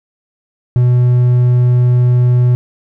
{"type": "tone", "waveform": "triangle", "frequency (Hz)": 123.4, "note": "B2", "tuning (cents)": -1, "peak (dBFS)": -5, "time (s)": [0.76, 2.55], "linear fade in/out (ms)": 0, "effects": []}